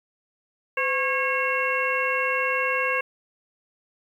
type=harmonic tone with a mistuned harmonic; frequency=545 Hz; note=C#5; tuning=29 cents flat; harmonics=1 / 2 / 3 / 4 / 5; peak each=-28 / -28 / -28 / -28 / -28 dBFS; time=0.77-3.01 s; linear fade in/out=5 ms; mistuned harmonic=1; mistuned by=-110 cents; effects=9-bit